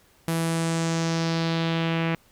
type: tone with low-pass filter sweep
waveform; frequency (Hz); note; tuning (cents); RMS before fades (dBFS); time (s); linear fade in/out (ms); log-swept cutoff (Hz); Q
sawtooth; 164.81; E3; 0; -25; 0.28-2.15; 0; 12000 to 2400; 2.3
effects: pink hiss -59 dBFS RMS until 2.31 s